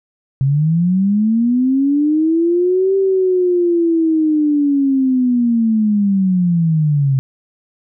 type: linear two-way sweep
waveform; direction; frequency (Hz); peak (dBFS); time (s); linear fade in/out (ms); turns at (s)
sine; up then down; 131.4 to 390.2 to 131.4; -11; 0.41-7.19; 0; 2.96
effects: none